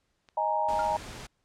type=click; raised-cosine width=0.2 ms; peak=-35 dBFS; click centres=0.288 s
type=chord; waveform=sine; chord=D# suspended fourth; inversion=none; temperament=equal; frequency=622.3 / 830.6 / 932.3 Hz; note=D#5 / G#5 / A#5; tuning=0 / 0 / 0 cents; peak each=-31 / -29 / -28 dBFS; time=0.37-0.97 s; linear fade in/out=5 ms
type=noise; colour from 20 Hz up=pink; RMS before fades=-42 dBFS; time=0.68-1.27 s; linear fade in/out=10 ms
type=tone with exponential decay; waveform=triangle; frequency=1400 Hz; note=F6; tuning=4 cents sharp; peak=-30 dBFS; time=0.79-0.92 s; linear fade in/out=2 ms; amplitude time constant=27 ms
effects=pink hiss -75 dBFS RMS until 1.44 s + low-pass 8000 Hz 12 dB/octave